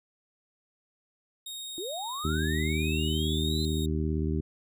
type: tone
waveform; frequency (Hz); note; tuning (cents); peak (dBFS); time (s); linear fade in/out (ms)
sawtooth; 3729; A#7; 0; -34; 1.46-3.86; 5
type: linear sweep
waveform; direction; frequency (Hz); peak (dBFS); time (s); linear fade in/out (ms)
sine; up; 317.4 to 4100; -34; 1.78-3.65; 0
type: harmonic tone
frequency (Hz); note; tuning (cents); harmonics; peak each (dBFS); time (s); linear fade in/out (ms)
77.78; D#2; 0; 1 / 2 / 3 / 4 / 5; -29 / -32 / -34 / -35 / -36; 2.24-4.41; 10
effects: none